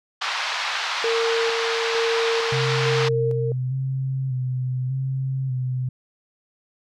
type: band-pass noise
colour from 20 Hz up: pink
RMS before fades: -26 dBFS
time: 0.21-3.09 s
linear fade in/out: 10 ms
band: 860 to 4900 Hz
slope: 24 dB/octave
type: tone with tremolo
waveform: sine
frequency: 458.6 Hz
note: A#4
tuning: 28 cents flat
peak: -20 dBFS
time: 1.04-3.52 s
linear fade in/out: 2 ms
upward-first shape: square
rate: 1.1 Hz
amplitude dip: 35%
type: tone with vibrato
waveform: sine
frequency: 130.2 Hz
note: C3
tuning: 8 cents flat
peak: -22 dBFS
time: 2.52-5.89 s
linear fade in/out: 5 ms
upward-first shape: square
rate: 0.84 Hz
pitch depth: 35 cents each way
effects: none